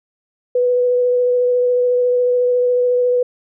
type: tone with vibrato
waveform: sine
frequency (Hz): 493.9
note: B4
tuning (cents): 0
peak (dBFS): -12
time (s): 0.55-3.23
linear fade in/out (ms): 5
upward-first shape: sine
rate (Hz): 14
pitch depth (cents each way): 11
effects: none